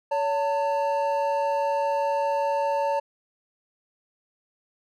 triangle tone pair together, 565 / 897.5 Hz, C#5 / A5, +33 / +34 cents, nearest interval minor sixth, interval 801 cents, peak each -23 dBFS, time 0.11-3 s, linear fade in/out 10 ms, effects none

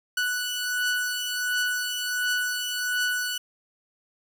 sawtooth beating tone pair, 1480 / 1481.4 Hz, F#6 / F#6, 0 / +2 cents, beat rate 1.4 Hz, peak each -23 / -27 dBFS, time 0.17-3.38 s, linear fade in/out 5 ms, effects none

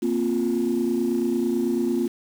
sine chord, Bb suspended second, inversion none, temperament just, 233.1 / 262.2 / 349.6 Hz, Bb3 / C4 / F4, 0 / +4 / +2 cents, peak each -24 / -25 / -23 dBFS, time 0.02-2.08 s, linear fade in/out 10 ms, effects tanh soft clip ceiling -14 dBFS + 7-bit

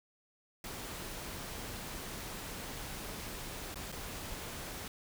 pink noise with dropouts, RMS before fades -43 dBFS, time 0.64-4.88 s, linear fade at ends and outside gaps 2 ms, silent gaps 3.744-3.757 / 3.919-3.924 s, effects none

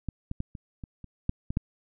clicks, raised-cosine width 5 ms, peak -19 / -20 / -18 / -27 / -26 / -30 / -13 / -19 / -13 dBFS, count 9, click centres 0.087 / 0.314 / 0.404 / 0.552 / 0.838 / 1.043 / 1.294 / 1.505 / 1.571 s, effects none

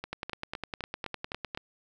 two click trains, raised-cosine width 0.3 ms, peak -18 / -20 dBFS, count 15 / 7, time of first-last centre 0.13-1.548 / 0.04-1.575 s, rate 9.87 / 3.91 Hz, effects none

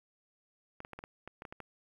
clicks, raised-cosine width 0.5 ms, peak -29 dBFS, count 10, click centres 0.804 / 0.849 / 0.933 / 0.99 / 1.039 / 1.276 / 1.421 / 1.452 / 1.525 / 1.603 s, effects 10-bit

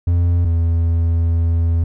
triangle tone pair in turn, 86.4 / 83.51 Hz, F2 / E2, -18 / +23 cents, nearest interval minor second, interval 59 cents, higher first, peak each -10 / -11 dBFS, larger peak first, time 0.07-0.45 / 0.45-1.84 s, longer second, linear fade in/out 5 ms, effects none

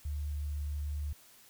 sine tone, 73.42 Hz, D2, in tune, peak -33 dBFS, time 0.05-1.13 s, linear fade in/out 5 ms, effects white hiss -59 dBFS RMS until 1.49 s

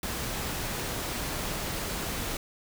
pink noise, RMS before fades -33 dBFS, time 0.03-2.37 s, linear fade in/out 2 ms, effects none

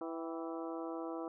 harmonic tone with a mistuned harmonic, 164.81 Hz, E3, in tune, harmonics 2 / 3 / 4 / 5 / 6 / 7 / 8, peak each -41 / -45 / -47 / -49 / -51 / -52 / -53 dBFS, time 0.01-1.28 s, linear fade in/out 2 ms, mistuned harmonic 5, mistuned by -83 cents, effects none

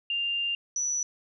sine tone pair in turn, 2795 / 5922 Hz, F7 / F#8, +1 / +1 cents, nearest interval octave + minor second, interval 1300 cents, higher second, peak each -26 dBFS, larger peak neither, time 0.1-0.55 / 0.76-1.03 s, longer first, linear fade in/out 2 ms, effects none

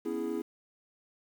triangle chord, C# minor seventh, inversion third, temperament equal, 246.9 / 277.2 / 329.6 / 415.3 Hz, B3 / C#4 / E4 / G#4, 0 / 0 / 0 / 0 cents, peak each -36 / -38 / -33 / -34 dBFS, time 0.05-0.42 s, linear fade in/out 10 ms, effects 9-bit

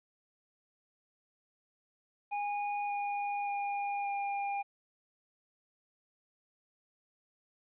square tone with pitch steps, 820 / 814.3 / 808.7 / 803.1 Hz, G#5 / G#5 / G#5 / G5, -22 / -34 / -46 / +42 cents, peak -33 dBFS, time 2.31-4.63 s, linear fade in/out 20 ms, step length 580 ms, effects resampled to 8000 Hz + 12-bit

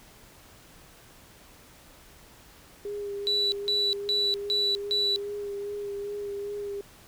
sine tone with vibrato, 406.4 Hz, G#4, 38 cents flat, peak -31 dBFS, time 2.85-6.81 s, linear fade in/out 2 ms, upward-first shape sine, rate 2.5 Hz, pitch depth 21 cents each way
sine tone bursts, 3951 Hz, B7, in tune, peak -22 dBFS, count 5, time 3.27-5.16 s, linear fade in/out 0 ms, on 250 ms, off 160 ms
effects tanh soft clip ceiling -17 dBFS + pink hiss -53 dBFS RMS until 7.07 s

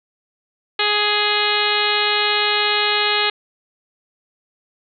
harmonic tone, 417.1 Hz, G#4, 7 cents sharp, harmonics 1 / 2 / 3 / 4 / 5 / 6 / 7 / 8 / 9 / 10, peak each -25 / -25 / -25 / -25 / -25 / -25 / -25 / -25 / -25 / -25 dBFS, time 0.79-3.3 s, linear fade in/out 5 ms, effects none

